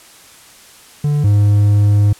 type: tone pair in turn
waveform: triangle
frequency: 146.83 / 102.83 Hz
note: D3 / G#2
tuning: 0 / -17 cents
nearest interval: tritone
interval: 617 cents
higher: first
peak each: -10 / -6 dBFS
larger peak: second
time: 1.04-1.24 / 1.24-2.13 s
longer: second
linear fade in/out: 5 ms
effects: white hiss -42 dBFS RMS until 2.19 s + low-pass 11000 Hz 12 dB/octave